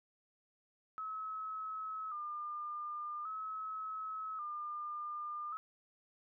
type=tone with vibrato; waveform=sine; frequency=1245 Hz; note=D#6; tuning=1 cent sharp; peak=-39 dBFS; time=0.98-5.57 s; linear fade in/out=0 ms; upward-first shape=square; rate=0.44 Hz; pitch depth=59 cents each way; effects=none